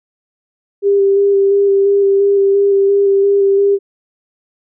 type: tone with vibrato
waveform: sine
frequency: 397.2 Hz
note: G4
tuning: 23 cents sharp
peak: -8 dBFS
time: 0.82-3.79 s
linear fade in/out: 50 ms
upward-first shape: square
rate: 2.9 Hz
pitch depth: 14 cents each way
effects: none